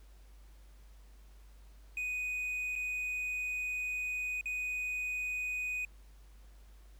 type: tone with dropouts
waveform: triangle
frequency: 2489 Hz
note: D#7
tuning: in tune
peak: -32 dBFS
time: 1.97-5.85 s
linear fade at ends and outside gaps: 2 ms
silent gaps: 2.755-2.76 / 4.411-4.457 s
effects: added 50 Hz sine -53 dBFS peak until 6.99 s + pink hiss -67 dBFS RMS until 6.99 s